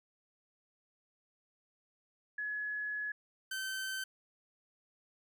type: tone pair in turn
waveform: sine / sawtooth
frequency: 1694 / 1541.8 Hz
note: G#6 / G6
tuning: +34 / -29 cents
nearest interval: major second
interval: 163 cents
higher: first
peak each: -35 / -33 dBFS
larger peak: second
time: 2.38-3.12 / 3.51-4.04 s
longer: first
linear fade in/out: 5 ms
effects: none